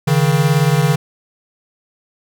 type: beating tone pair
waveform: square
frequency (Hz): 140 / 158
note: C#3 / D#3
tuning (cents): +18 / +27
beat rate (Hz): 18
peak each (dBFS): -15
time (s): 0.07-0.96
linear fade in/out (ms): 10
effects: none